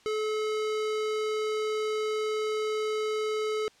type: tone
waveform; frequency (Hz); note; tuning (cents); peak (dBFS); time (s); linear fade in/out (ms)
square; 430.5; A4; -38; -28; 0.06-3.68; 0
effects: white hiss -60 dBFS RMS until 3.8 s + low-pass 6000 Hz 12 dB/octave